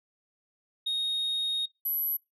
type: tone pair in turn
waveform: sine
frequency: 3729 / 11777 Hz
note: A#7 / F#9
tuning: 0 / -9 cents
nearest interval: octave + minor sixth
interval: 1991 cents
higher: second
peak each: -24 dBFS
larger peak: neither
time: 0.86-1.66 / 1.85-2.17 s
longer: first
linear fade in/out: 10 ms
effects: noise-tail reverb RT60 0.2 s tail -25 dB re dry + tanh soft clip ceiling -26 dBFS